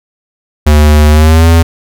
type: tone with pitch glide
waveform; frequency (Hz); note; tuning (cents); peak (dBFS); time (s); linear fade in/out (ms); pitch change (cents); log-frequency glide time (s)
square; 75.2 to 82.96; D2 to E2; +42 to +12; -3; 0.66-1.63; 10; +170; 1.09-1.48
effects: none